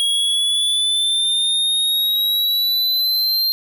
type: exponential sweep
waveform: square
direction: up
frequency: 3300 to 4188 Hz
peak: -16 dBFS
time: 0-3.52 s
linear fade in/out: 0 ms
effects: none